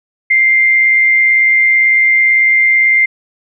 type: tone with amplitude modulation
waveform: sine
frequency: 2097 Hz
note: C7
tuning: 3 cents sharp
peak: -5 dBFS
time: 0.3-3.06 s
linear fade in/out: 10 ms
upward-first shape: sine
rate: 118 Hz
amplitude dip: 35%
effects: none